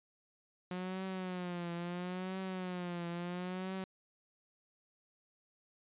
sawtooth tone with vibrato, 180.2 Hz, F#3, 45 cents flat, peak -34 dBFS, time 0.71-3.84 s, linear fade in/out 2 ms, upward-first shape triangle, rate 0.74 Hz, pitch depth 97 cents each way, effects resampled to 8000 Hz

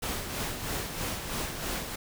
pink noise with tremolo, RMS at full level -32 dBFS, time 0.02-1.96 s, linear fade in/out 10 ms, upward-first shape sine, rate 3.1 Hz, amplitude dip 50%, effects none

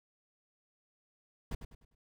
brown noise with echo, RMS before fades -35 dBFS, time 1.51-1.55 s, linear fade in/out 5 ms, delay 100 ms, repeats 4, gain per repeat -9 dB, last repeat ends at 1.95 s, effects none

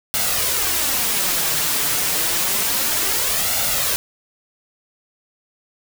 white noise with flanger, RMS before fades -20 dBFS, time 0.14-3.96 s, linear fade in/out 0 ms, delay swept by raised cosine 1.4 to 6.9 ms, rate 0.29 Hz, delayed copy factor +0.55, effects none

